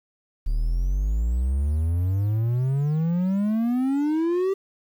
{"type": "exponential sweep", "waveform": "triangle", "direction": "up", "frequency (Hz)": [35.85, 394.3], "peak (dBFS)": -18, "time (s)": [0.46, 4.54], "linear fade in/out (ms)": 10, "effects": ["9-bit"]}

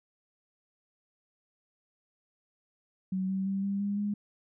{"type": "tone with pitch steps", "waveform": "sine", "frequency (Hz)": [188.1, 191.5, 194.96, 198.48, 202.1, 205.7], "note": ["F#3", "G3", "G3", "G3", "G#3", "G#3"], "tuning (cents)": [29, -40, -9, 22, -47, -16], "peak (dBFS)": -28, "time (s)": [3.12, 4.14], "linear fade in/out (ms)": 5, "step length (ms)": 170, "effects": []}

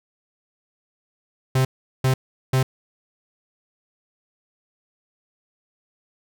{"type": "tone bursts", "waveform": "45% pulse", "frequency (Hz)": 130.81, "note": "C3", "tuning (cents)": 0, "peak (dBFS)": -16, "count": 3, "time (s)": [1.55, 2.63], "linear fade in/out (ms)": 5, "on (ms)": 100, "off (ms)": 390, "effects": []}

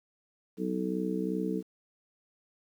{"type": "harmonic tone", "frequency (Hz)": 62.7, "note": "B1", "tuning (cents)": 27, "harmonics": [3, 4, 5, 6, 7], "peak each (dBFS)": [-33, -37, -34, -44, -35], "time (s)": [0.57, 1.63], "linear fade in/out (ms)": 50, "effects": ["10-bit"]}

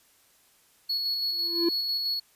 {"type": "tone with tremolo", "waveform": "triangle", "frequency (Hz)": 4369, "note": "C#8", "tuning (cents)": -26, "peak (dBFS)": -24, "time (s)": [0.89, 2.2], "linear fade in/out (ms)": 10, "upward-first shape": "square", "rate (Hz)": 6, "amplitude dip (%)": 25}
{"type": "tone with exponential growth", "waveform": "triangle", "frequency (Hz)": 340, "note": "F4", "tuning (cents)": -46, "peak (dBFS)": -17, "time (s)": [1.32, 1.69], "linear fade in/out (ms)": 5, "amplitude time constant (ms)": 79}
{"effects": ["white hiss -62 dBFS RMS until 2.35 s", "resampled to 32000 Hz"]}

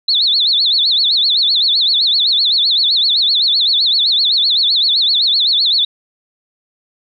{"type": "tone with vibrato", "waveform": "sine", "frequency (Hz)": 3905, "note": "B7", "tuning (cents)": -20, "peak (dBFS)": -10, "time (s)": [0.08, 5.85], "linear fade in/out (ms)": 5, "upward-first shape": "sine", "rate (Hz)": 7.8, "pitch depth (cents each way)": 220, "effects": []}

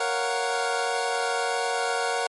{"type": "chord", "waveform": "25% pulse", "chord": "Gb major seventh", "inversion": "first", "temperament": "equal", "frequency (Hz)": [466.2, 554.4, 698.5, 740], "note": ["Bb4", "Db5", "F5", "Gb5"], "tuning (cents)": [0, 0, 0, 0], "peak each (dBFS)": [-25, -28, -30, -24], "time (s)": [0, 2.27], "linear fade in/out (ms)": 5, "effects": ["MP3 48 kbps"]}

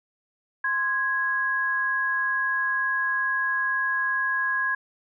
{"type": "tone pair together", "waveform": "sine", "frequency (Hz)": [1045, 1657.2], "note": ["C6", "G#6"], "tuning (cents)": [-2, -4], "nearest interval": "minor sixth", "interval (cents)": 798, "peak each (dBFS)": [-29, -23], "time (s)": [0.64, 4.75], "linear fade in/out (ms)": 5, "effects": []}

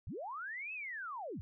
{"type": "linear two-way sweep", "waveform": "sine", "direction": "up then down", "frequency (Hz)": [55, 2637, 55], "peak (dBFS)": -40, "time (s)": [0.07, 1.41], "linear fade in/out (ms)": 0, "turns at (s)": 0.73, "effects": []}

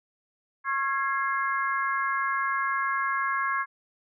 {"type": "tone cluster", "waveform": "sine", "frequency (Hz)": [1088, 1359, 1658, 2114], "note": ["C#6", "F6", "G#6", "C7"], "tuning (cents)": [-33, -48, -3, 17], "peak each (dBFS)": [-27, -35, -29, -36], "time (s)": [0.64, 3.66], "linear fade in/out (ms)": 50, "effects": []}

